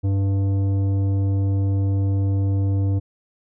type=tone with tanh clipping; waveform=triangle; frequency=98 Hz; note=G2; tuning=in tune; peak=-19 dBFS; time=0.03-3 s; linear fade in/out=20 ms; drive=15 dB; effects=none